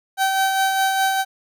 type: tone with tremolo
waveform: 30% pulse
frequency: 771 Hz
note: G5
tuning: 29 cents flat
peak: -13 dBFS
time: 0.17-1.25 s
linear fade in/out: 50 ms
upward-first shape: sine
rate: 4.9 Hz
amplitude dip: 35%
effects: none